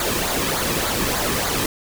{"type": "noise with flanger", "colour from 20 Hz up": "pink", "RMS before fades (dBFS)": -22, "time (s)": [0, 1.66], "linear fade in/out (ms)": 2, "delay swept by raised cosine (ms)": [0.35, 1.45], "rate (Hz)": 3.4, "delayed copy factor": -0.55, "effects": []}